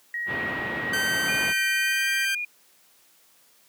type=tone with tremolo; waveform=sine; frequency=1896 Hz; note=A#6; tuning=29 cents sharp; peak=-27 dBFS; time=0.14-2.25 s; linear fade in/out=2 ms; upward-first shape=square; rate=1.4 Hz; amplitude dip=25%
type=low-pass noise; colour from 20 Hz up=pink; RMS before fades=-31 dBFS; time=0.26-1.54 s; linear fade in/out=50 ms; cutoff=2800 Hz; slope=24 dB/octave
type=tone with pitch glide; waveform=sawtooth; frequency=1546 to 1573.9 Hz; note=G6 to G6; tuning=-24 to +7 cents; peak=-21 dBFS; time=0.93-2.35 s; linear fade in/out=5 ms; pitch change=+31 cents; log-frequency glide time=1.83-2.09 s
type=tone with vibrato; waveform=sine; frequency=2413 Hz; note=D7; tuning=46 cents sharp; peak=-27 dBFS; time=1.28-2.45 s; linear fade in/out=5 ms; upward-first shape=triangle; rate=2 Hz; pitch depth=17 cents each way
effects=white hiss -59 dBFS RMS until 3.68 s + high-pass 150 Hz 12 dB/octave